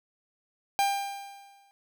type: tone with exponential decay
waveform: 45% pulse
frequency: 797 Hz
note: G5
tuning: 28 cents sharp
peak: -21 dBFS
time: 0.79-1.71 s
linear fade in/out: 0 ms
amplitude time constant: 200 ms
effects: none